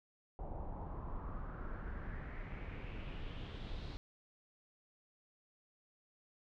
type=noise with low-pass filter sweep; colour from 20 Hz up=brown; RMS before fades=-44 dBFS; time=0.39-3.97 s; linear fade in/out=0 ms; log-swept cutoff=760 to 4200 Hz; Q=3.5; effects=none